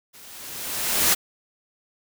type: noise with level ramp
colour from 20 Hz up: white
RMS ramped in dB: -47 to -17 dBFS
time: 0.13-1.15 s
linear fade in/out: 20 ms
effects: none